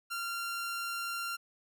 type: tone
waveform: sawtooth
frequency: 1382 Hz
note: F6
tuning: 19 cents flat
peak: -31 dBFS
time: 0.1-1.37 s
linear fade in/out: 20 ms
effects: none